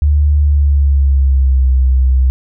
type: tone with pitch glide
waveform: sine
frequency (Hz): 73.42 to 64.66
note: D2 to C2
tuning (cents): 0 to -20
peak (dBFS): -7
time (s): 0.02-2.3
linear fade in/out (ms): 0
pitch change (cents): -220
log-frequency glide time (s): 0.39-1.69
effects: none